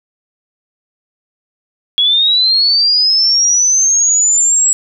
sine linear sweep, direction up, 3322 to 7750 Hz, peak -8 dBFS, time 1.98-4.73 s, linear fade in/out 0 ms, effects none

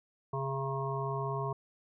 harmonic tone with a mistuned harmonic, 135.2 Hz, C#3, 43 cents flat, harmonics 1 / 3 / 5 / 7 / 8, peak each -35 / -38 / -41 / -40 / -39 dBFS, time 0.33-1.53 s, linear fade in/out 5 ms, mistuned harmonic 3, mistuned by +19 cents, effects none

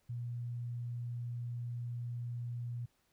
sine tone, 120 Hz, B2, 49 cents flat, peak -37 dBFS, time 0.09-2.86 s, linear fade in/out 10 ms, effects pink hiss -75 dBFS RMS until 3.12 s

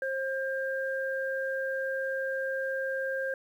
sine tone pair together, 532.9 / 1597 Hz, C5 / G6, +32 / +32 cents, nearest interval octave + perfect fifth, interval 1900 cents, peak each -31 / -33 dBFS, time 0.02-3.34 s, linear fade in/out 2 ms, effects 10-bit

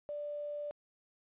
sine tone with quantisation, 587.3 Hz, D5, in tune, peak -37 dBFS, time 0.09-0.71 s, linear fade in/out 0 ms, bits 10, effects resampled to 8000 Hz

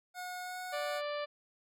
25% pulse tone with pitch glide, 725 to 732.6 Hz, F#5 to F#5, -35 to -17 cents, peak -36 dBFS, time 0.14-1.02 s, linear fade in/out 50 ms, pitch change +18 cents, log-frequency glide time 0.41-0.59 s
harmonic tone, 587.3 Hz, D5, in tune, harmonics 1 / 2 / 3 / 4 / 5 / 6 / 7 / 8, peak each -36 / -42 / -46 / -48 / -50 / -52 / -53 / -54 dBFS, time 0.72-1.26 s, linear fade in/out 20 ms
effects none

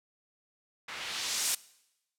blue noise with low-pass filter sweep, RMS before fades -34 dBFS, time 0.88-1.55 s, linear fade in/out 5 ms, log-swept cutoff 1900 to 10000 Hz, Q 0.98, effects noise-tail reverb RT60 0.9 s tail -21 dB re dry

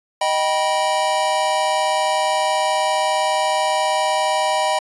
square chord, Eb augmented, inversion none, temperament just, 622.3 / 777.8 / 972.3 Hz, Eb5 / G5 / B5, 0 / -14 / -27 cents, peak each -22 / -22 / -22 dBFS, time 0.21-4.79 s, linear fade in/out 5 ms, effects resampled to 24000 Hz

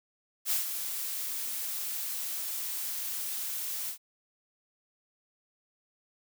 blue noise with ADSR envelope, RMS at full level -27 dBFS, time 0.45-3.98 s, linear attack 63 ms, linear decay 130 ms, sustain -8 dB, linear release 93 ms, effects none

